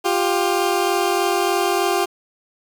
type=tone pair together; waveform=20% pulse; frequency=351.4 / 394.7 Hz; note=F4 / G4; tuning=+11 / +12 cents; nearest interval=major second; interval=201 cents; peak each=-15 dBFS; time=0.04-2.06 s; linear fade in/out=20 ms; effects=7-bit